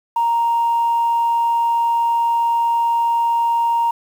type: tone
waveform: sine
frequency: 932.3 Hz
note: A#5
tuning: in tune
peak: -13 dBFS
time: 0.16-3.91 s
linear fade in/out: 5 ms
effects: tanh soft clip ceiling -10 dBFS + 7-bit